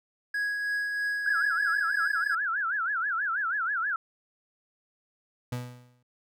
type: tone with tremolo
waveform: triangle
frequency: 1661.2 Hz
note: G#6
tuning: in tune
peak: -24 dBFS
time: 0.34-2.35 s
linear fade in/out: 5 ms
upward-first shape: triangle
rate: 3.1 Hz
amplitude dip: 35%
type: tone with vibrato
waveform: sine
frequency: 1500 Hz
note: F#6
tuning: 23 cents sharp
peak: -26 dBFS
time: 1.26-3.96 s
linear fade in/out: 2 ms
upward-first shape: sine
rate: 6.2 Hz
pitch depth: 230 cents each way
type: tone with exponential decay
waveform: 35% pulse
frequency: 123.47 Hz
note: B2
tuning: in tune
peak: -27 dBFS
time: 5.52-6.03 s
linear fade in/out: 5 ms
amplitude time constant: 110 ms
effects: none